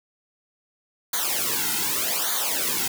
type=noise with flanger; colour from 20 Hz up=white; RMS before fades=-25 dBFS; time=1.13-2.88 s; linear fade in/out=5 ms; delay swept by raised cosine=0.37 to 1.77 ms; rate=0.84 Hz; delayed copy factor=-0.95; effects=none